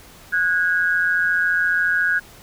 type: tone pair together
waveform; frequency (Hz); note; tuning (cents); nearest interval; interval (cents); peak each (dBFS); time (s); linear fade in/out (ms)
sine; 1466 / 1640.3; F#6 / G#6; -16 / -22; major second; 194; -19; 0.32-2.2; 20
effects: pink hiss -45 dBFS RMS until 2.42 s